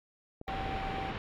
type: clicks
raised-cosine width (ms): 2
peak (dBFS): -29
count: 11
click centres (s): 0.414 / 0.502 / 0.608 / 0.659 / 0.694 / 0.755 / 0.87 / 0.903 / 0.941 / 0.984 / 1.051
type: tone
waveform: triangle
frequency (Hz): 775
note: G5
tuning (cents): -20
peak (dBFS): -35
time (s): 0.47-1.12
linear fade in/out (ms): 20
type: low-pass noise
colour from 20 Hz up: pink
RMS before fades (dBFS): -38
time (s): 0.48-1.18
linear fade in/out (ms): 0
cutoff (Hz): 3200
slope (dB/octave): 24
effects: none